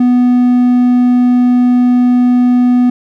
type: tone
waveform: triangle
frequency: 246.9 Hz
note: B3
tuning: in tune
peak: -4 dBFS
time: 0-2.9 s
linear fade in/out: 5 ms
effects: none